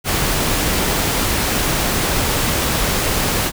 pink noise, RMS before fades -18 dBFS, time 0.04-3.52 s, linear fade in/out 50 ms, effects none

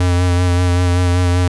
square tone with vibrato, 89.1 Hz, F2, 35 cents sharp, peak -12 dBFS, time 0-1.48 s, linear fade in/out 5 ms, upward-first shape sine, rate 5.2 Hz, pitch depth 24 cents each way, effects resampled to 24000 Hz

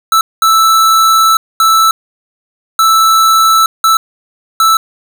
square tone bursts at uneven times, 1318.5 Hz, E6, in tune, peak -6 dBFS, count 6, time 0.12-0.21 / 0.42-1.37 / 1.6-1.91 / 2.79-3.66 / 3.84-3.97 / 4.6-4.77 s, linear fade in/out 2 ms, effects none

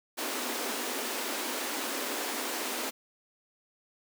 pink high-pass noise, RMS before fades -34 dBFS, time 0.17-2.91 s, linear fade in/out 20 ms, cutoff 230 Hz, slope 96 dB/octave, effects none

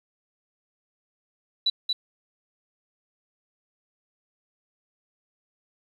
sine tone with echo, 3951 Hz, B7, in tune, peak -19 dBFS, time 1.66-1.7 s, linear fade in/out 5 ms, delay 230 ms, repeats 1, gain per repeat -3 dB, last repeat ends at 1.93 s, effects 9-bit

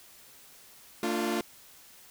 sawtooth chord, D minor, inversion second, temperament equal with one note detuned, 225.8 / 293.7 / 349.2 Hz, A3 / D4 / F4, +45 / 0 / 0 cents, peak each -28 / -31 / -27 dBFS, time 1.03-1.41 s, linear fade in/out 2 ms, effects white hiss -54 dBFS RMS until 2.1 s

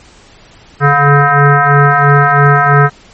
sine tone with frequency modulation, 714 Hz, F5, 38 cents sharp, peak -4 dBFS, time 0.8-2.9 s, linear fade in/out 50 ms, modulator 285 Hz, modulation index 3.3, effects pink hiss -41 dBFS RMS until 3.13 s + MP3 32 kbps

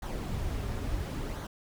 brown noise with flanger, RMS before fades -34 dBFS, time 0.02-1.47 s, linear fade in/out 5 ms, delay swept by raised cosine 0.38 to 6.28 ms, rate 0.72 Hz, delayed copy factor -0.5, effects none

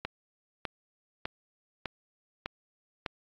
click train, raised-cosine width 0.3 ms, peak -16 dBFS, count 6, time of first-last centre 0.05-3.062 s, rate 1.66 Hz, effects low-pass 5000 Hz 12 dB/octave + AAC 64 kbps

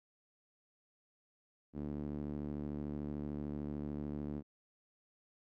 sawtooth tone with band-pass filter, 73.42 Hz, D2, in tune, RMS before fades -41 dBFS, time 1.73-4.43 s, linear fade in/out 50 ms, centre 260 Hz, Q 1.9, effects none

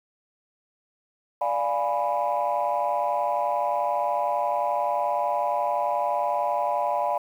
sine chord, D diminished seventh, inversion none, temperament equal, 587.3 / 698.5 / 830.6 / 987.8 Hz, D5 / F5 / Ab5 / Cb6, 0 / 0 / 0 / 0 cents, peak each -27 / -27 / -27 / -27 dBFS, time 1.41-7.18 s, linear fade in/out 5 ms, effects tanh soft clip ceiling -15 dBFS + 9-bit

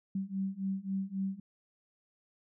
sine beating tone pair, 191.2 / 194.9 Hz, G3 / G3, -43 / -10 cents, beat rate 3.7 Hz, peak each -36 / -35 dBFS, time 0.15-1.4 s, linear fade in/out 5 ms, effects none

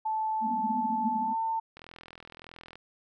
sine tone with pitch glide, 874 to 897.5 Hz, A5 to A5, -12 to +34 cents, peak -27 dBFS, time 0.05-1.6 s, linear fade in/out 10 ms, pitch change +46 cents, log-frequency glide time 1.2-1.37 s
white band-pass noise, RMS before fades -35 dBFS, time 0.4-1.35 s, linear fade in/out 50 ms, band 210 to 240 Hz, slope 96 dB/octave
click train, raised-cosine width 0.3 ms, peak -30 dBFS, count 42, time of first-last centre 1.77-2.756 s, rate 41.6 Hz
effects none

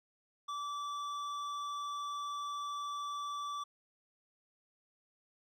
sine tone with hard clipping, 1159 Hz, D6, 23 cents flat, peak -39 dBFS, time 0.48-3.64 s, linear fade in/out 10 ms, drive 10 dB, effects none

